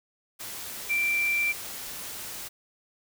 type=tone in noise; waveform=sine; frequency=2352 Hz; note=D7; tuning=2 cents sharp; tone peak=-23 dBFS; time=0.89-1.53 s; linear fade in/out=20 ms; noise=white; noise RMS=-38 dBFS; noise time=0.39-2.49 s; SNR=+12 dB; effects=none